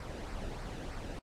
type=noise with flanger; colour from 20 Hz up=brown; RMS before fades=-41 dBFS; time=0-1.19 s; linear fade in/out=2 ms; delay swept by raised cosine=0.29 to 0.95 ms; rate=3.2 Hz; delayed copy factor=-0.5; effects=low-pass 9000 Hz 12 dB/octave + AAC 64 kbps